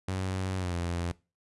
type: tone with pitch glide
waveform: sawtooth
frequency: 94.1 to 86.29 Hz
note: F#2 to F2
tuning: +30 to -20 cents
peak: -26 dBFS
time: 0.08-1.12 s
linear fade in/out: 5 ms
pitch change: -150 cents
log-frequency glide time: 0.57-0.75 s
effects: noise-tail reverb RT60 0.3 s tail -21 dB re dry + resampled to 24000 Hz